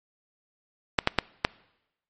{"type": "clicks", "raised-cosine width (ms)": 0.3, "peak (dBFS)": -3, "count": 4, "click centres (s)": [0.988, 1.074, 1.187, 1.449], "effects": ["noise-tail reverb RT60 0.9 s tail -23 dB re dry", "MP3 32 kbps"]}